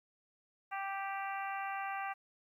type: harmonic tone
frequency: 392 Hz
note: G4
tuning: in tune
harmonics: 2 / 3 / 4 / 5 / 6 / 7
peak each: -39 / -43 / -45 / -47 / -49 / -50 dBFS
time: 0.71-2.14 s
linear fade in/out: 20 ms
effects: 12-bit